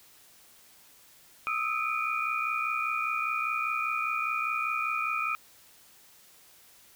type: tone cluster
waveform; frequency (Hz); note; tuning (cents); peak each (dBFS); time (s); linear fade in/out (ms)
sine; 1245 / 1310 / 2322 / 2443; D#6 / E6 / D7 / D#7; +1 / -11 / -20 / -32; -33 / -32 / -37 / -32; 1.47-5.35; 0
effects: white hiss -57 dBFS RMS until 6.95 s